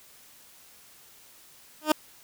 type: tone with exponential growth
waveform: 15% pulse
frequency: 307 Hz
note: D#4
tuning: 23 cents flat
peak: -9 dBFS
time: 1.81-1.92 s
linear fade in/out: 5 ms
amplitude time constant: 22 ms
effects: white hiss -54 dBFS RMS until 2.23 s